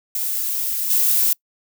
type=noise with level steps; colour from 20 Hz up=violet; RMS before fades=-23 / -17 dBFS; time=0.15-1.33 s; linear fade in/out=2 ms; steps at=0.9 s; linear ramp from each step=2 ms; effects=noise-tail reverb RT60 0.1 s tail -26 dB re dry